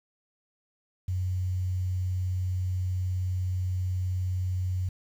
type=tone with quantisation; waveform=sine; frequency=91.9 Hz; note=F#2; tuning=11 cents flat; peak=-26 dBFS; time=1.08-4.89 s; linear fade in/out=5 ms; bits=9; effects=none